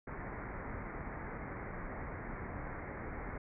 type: low-pass noise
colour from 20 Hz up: pink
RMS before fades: -43 dBFS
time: 0.07-3.38 s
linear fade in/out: 5 ms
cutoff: 2200 Hz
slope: 96 dB/octave
effects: none